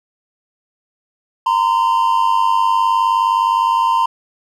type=tone pair together; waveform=triangle; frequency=925 / 1024.5 Hz; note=A#5 / C6; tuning=-14 / -37 cents; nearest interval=major second; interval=177 cents; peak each=-13 dBFS; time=1.46-4.06 s; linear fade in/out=5 ms; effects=none